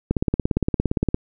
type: click train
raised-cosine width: 3 ms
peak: -6 dBFS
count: 19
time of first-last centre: 0.11-1.144 s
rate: 17.4 Hz
effects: none